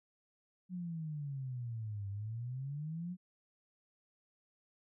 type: exponential two-way sweep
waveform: sine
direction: down then up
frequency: 185 to 98 to 185 Hz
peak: -38 dBFS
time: 0.69-3.17 s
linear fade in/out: 50 ms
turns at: 2.09 s
effects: none